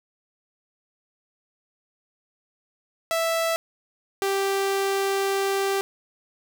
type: tone pair in turn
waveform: sawtooth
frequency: 659.3 / 392 Hz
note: E5 / G4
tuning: 0 / 0 cents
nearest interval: major sixth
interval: 900 cents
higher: first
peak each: -18 dBFS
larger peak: neither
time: 3.11-3.56 / 4.22-5.81 s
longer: second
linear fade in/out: 0 ms
effects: none